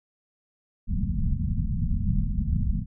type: low-pass noise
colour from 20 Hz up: pink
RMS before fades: -25 dBFS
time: 0.87-2.86 s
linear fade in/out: 50 ms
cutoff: 230 Hz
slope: 96 dB/octave
effects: none

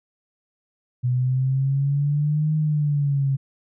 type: exponential two-way sweep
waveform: sine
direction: up then down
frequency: 123.47 to 155.4 to 134.9 Hz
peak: -18 dBFS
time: 1.03-3.37 s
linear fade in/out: 20 ms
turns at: 2.55 s
effects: none

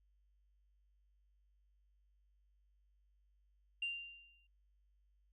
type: tone with exponential decay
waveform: sine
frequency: 2783 Hz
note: F7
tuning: 7 cents flat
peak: -34 dBFS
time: 3.82-4.47 s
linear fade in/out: 5 ms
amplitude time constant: 140 ms
effects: tanh soft clip ceiling -30 dBFS + added 50 Hz sine -70 dBFS peak until 5.32 s

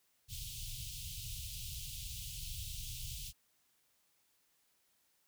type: band-stop noise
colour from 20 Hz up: pink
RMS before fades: -44 dBFS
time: 0.28-3.33 s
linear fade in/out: 50 ms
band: 140 to 2800 Hz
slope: 48 dB/octave
effects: white hiss -75 dBFS RMS until 5.27 s

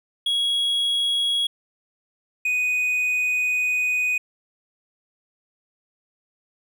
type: tone pair in turn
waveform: triangle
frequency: 3322 / 2489 Hz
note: G#7 / D#7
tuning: 0 / 0 cents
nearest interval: perfect fourth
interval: 500 cents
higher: first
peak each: -18 dBFS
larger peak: neither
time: 0.26-1.47 / 2.45-4.18 s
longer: second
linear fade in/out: 5 ms
effects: none

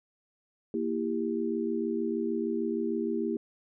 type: chord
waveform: sine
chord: E diminished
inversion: second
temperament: equal with one note detuned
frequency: 233.1 / 329.6 / 396.1 Hz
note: Bb3 / E4 / G4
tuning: 0 / 0 / +18 cents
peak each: -32 dBFS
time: 0.74-3.37 s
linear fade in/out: 2 ms
effects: none

